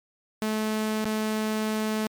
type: tone with dropouts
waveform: sawtooth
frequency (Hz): 216.5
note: A3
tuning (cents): -28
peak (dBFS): -21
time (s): 0.42-2.07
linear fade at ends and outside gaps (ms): 0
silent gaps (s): 1.045-1.055
effects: MP3 96 kbps